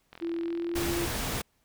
click train, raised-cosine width 0.3 ms, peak -29 dBFS, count 36, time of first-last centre 0.13-0.95 s, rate 42.7 Hz
sine tone with pitch glide, 335.7 to 342.2 Hz, E4 to F4, +32 to -35 cents, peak -29 dBFS, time 0.21-1.07 s, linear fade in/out 20 ms, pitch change +33 cents, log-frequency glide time 0.42-0.78 s
pink noise, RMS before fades -32 dBFS, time 0.75-1.42 s, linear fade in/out 10 ms
effects pink hiss -71 dBFS RMS until 1.64 s

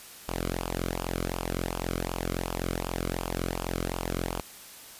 sawtooth tone with flanger, 43.84 Hz, F1, 7 cents sharp, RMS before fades -32 dBFS, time 0.28-4.41 s, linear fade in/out 0 ms, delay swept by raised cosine 0.49 to 1.15 ms, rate 2.7 Hz, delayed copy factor -0.75, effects white hiss -47 dBFS RMS until 4.99 s + resampled to 32000 Hz

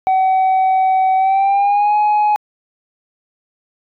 sine tone with pitch glide, 757 to 839.9 Hz, F#5 to G#5, +39 to +19 cents, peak -8 dBFS, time 0.07-2.36 s, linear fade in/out 0 ms, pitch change +180 cents, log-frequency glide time 1.16-1.96 s, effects tanh soft clip ceiling -10 dBFS

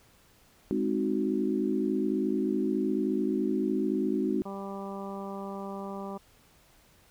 sine chord, Ab dominant seventh, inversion none, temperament equal, 207.7 / 261.6 / 311.1 / 370 Hz, Ab3 / C4 / Eb4 / Gb4, 0 / 0 / 0 / 0 cents, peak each -31 dBFS, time 0.71-4.42 s, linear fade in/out 0 ms
harmonic tone, 196.8 Hz, G3, 7 cents sharp, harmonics 1 / 2 / 3 / 4 / 5 / 6, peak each -38 / -41 / -43 / -44 / -45 / -46 dBFS, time 4.45-6.18 s, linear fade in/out 10 ms
effects pink hiss -61 dBFS RMS until 7.1 s

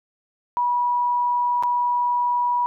sine tone with dropouts, 972 Hz, B5, 28 cents flat, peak -18 dBFS, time 0.57-2.66 s, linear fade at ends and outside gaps 0 ms, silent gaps 1.626-1.635 s, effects none

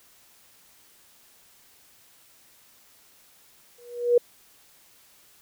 sine tone with exponential growth, 481.6 Hz, B4, 44 cents flat, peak -12 dBFS, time 3.78-4.18 s, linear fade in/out 5 ms, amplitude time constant 86 ms, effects white hiss -57 dBFS RMS until 5.41 s

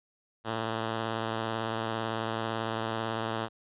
5% pulse tone with vibrato, 112.4 Hz, A2, 37 cents sharp, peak -19 dBFS, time 0.44-3.49 s, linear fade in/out 50 ms, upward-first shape sine, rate 18 Hz, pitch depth 31 cents each way, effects resampled to 8000 Hz

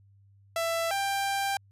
sawtooth tone pair in turn, 665 / 790.8 Hz, E5 / G5, +15 / +15 cents, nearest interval minor third, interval 300 cents, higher second, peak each -23 dBFS, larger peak neither, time 0.56-0.91 / 0.91-1.57 s, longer second, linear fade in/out 2 ms, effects added 99 Hz sine -56 dBFS peak until 1.71 s + resampled to 32000 Hz

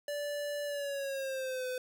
square tone with pitch glide, 582 to 506.7 Hz, D5 to B4, -16 to +44 cents, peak -35 dBFS, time 0.08-1.78 s, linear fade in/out 2 ms, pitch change -240 cents, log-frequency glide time 0.65-1.67 s, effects none

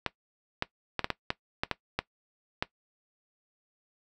clicks, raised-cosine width 0.3 ms, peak -11 dBFS, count 10, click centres 0.063 / 0.624 / 0.993 / 1.044 / 1.103 / 1.304 / 1.635 / 1.713 / 1.99 / 2.625 s, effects noise-tail reverb RT60 0.1 s tail -18 dB re dry

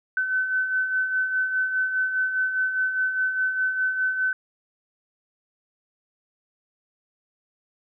sine beating tone pair, 1515 / 1519.9 Hz, F#6 / F#6, +40 / +46 cents, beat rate 4.9 Hz, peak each -31 / -22 dBFS, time 0.17-4.33 s, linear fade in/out 2 ms, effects none

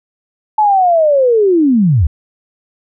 sine linear sweep, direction down, 870 to 64.3 Hz, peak -7 dBFS, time 0.58-2.07 s, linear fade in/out 5 ms, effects none

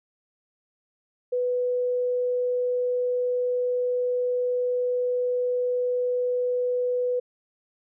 sine tone, 495.2 Hz, B4, 5 cents sharp, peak -22 dBFS, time 1.32-7.2 s, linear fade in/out 10 ms, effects none

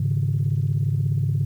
sine chord, Ab suspended fourth, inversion none, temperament equal, 103.83 / 138.59 / 155.56 Hz, Ab2 / Db3 / Eb3, 0 / 0 / 0 cents, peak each -22 / -21 / -27 dBFS, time 0-1.45 s, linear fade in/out 5 ms, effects tanh soft clip ceiling -13 dBFS + 9-bit

